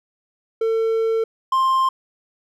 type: tone pair in turn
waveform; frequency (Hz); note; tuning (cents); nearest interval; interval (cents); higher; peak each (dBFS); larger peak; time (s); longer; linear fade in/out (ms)
triangle; 450 / 1053.1; A4 / C6; +39 / +11; octave + minor third; 1472; second; -15 / -13; second; 0.61-1.24 / 1.52-1.89; first; 5
effects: none